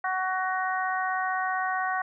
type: harmonic tone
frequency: 373.7 Hz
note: F#4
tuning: 17 cents sharp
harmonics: 2 / 3 / 4 / 5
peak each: -29 / -31 / -32 / -33 dBFS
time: 0.04-2.02 s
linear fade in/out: 5 ms
effects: none